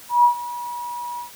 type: tone with ADSR envelope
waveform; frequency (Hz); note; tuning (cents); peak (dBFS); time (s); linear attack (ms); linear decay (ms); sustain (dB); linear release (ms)
sine; 965; B5; -40; -9; 0.09-1.31; 150; 100; -18; 120
effects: white hiss -43 dBFS RMS until 1.35 s